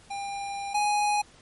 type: tone pair in turn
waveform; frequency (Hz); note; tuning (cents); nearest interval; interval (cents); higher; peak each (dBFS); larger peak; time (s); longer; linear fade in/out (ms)
square; 800 / 830.6; G5 / G#5; +35 / 0; minor second; 65; second; -32 / -23; second; 0.1-0.74 / 0.74-1.22; first; 10
effects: pink hiss -55 dBFS RMS until 1.41 s + MP3 48 kbps